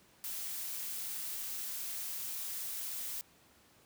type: noise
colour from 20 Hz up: blue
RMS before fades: -40 dBFS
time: 0.24-3.21 s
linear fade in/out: 0 ms
effects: pink hiss -64 dBFS RMS until 3.85 s + high-pass 80 Hz 12 dB/octave